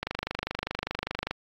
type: click train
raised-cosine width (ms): 0.3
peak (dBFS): -13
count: 33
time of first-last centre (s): 0.03-1.31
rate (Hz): 25
effects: AAC 64 kbps